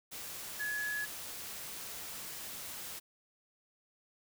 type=tone in noise; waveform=sine; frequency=1693 Hz; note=G#6; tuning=33 cents sharp; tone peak=-34 dBFS; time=0.59-1.06 s; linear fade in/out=20 ms; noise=white; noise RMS=-44 dBFS; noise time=0.11-3 s; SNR=+7 dB; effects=none